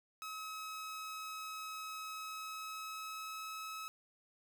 sawtooth tone with pitch glide, 1281 to 1289.2 Hz, E6 to E6, -50 to -39 cents, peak -39 dBFS, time 0.22-3.88 s, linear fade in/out 0 ms, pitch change +11 cents, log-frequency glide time 2.09-3.45 s, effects none

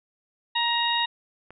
harmonic tone, 941 Hz, A#5, 16 cents sharp, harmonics 1 / 2 / 3 / 4, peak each -26 / -29 / -29 / -26 dBFS, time 0.55-1.06 s, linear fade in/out 10 ms
click, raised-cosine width 0.5 ms, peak -29 dBFS, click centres 1.506 s
effects none

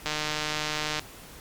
click train, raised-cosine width 0.2 ms, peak -11 dBFS, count 143, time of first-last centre 0.06-0.994 s, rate 152 Hz, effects pink hiss -46 dBFS RMS until 1.4 s + MP3 96 kbps

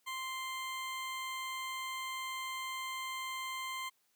20% pulse tone, 1046.5 Hz, C6, in tune, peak -33 dBFS, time 0.06-3.9 s, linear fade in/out 20 ms, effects white hiss -75 dBFS RMS until 4.15 s + high-pass 150 Hz 12 dB/octave

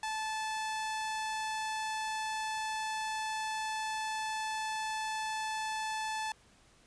sawtooth tone, 872 Hz, A5, 16 cents flat, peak -30 dBFS, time 0.03-6.32 s, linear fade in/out 2 ms, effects pink hiss -63 dBFS RMS until 6.86 s + resampled to 22050 Hz

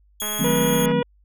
5% pulse tone with vibrato, 3307 Hz, G#7, 8 cents flat, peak -18 dBFS, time 0.2-0.86 s, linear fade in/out 5 ms, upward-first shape square, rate 17 Hz, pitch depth 14 cents each way
click train, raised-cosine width 0.5 ms, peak -18 dBFS, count 148, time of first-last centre 0.22-0.917 s, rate 211 Hz
sine chord, D# diminished seventh, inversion none, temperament equal with one note detuned, 158.01 / 185 / 220 / 261.6 Hz, D#3 / F#3 / A3 / C4, +27 / 0 / 0 / 0 cents, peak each -25 dBFS, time 0.39-1.02 s, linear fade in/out 10 ms
harmonic tone, 483.6 Hz, B4, 36 cents flat, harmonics 1 / 2 / 3 / 4 / 5 / 6 / 7, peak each -21 / -29 / -36 / -37 / -38 / -39 / -39 dBFS, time 0.44-1.03 s, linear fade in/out 5 ms
effects added 50 Hz sine -54 dBFS peak until 1.24 s

